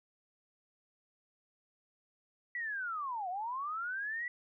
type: linear two-way sweep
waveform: sine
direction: down then up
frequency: 1972 to 698.5 to 1972 Hz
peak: -35 dBFS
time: 2.55-4.28 s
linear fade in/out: 2 ms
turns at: 3.29 s
effects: none